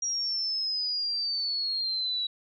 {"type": "exponential sweep", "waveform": "sine", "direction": "down", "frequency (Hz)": [5710, 3894], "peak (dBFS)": -27, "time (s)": [0.02, 2.27], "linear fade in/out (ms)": 5, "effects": []}